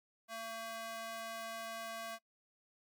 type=tone with high-pass filter; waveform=square; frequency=226.1 Hz; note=A3; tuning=47 cents sharp; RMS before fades=-44 dBFS; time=0.28-2.19 s; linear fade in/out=50 ms; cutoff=800 Hz; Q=1.2; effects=noise-tail reverb RT60 0.1 s tail -22 dB re dry + MP3 96 kbps